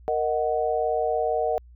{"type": "chord", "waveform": "sine", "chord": "D# minor", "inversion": "second", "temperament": "equal", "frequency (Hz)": [466.2, 622.3, 740], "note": ["A#4", "D#5", "F#5"], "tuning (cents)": [0, 0, 0], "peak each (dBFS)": -26, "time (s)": [0.08, 1.58], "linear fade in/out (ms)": 0, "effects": ["added 60 Hz sine -46 dBFS peak until 1.75 s"]}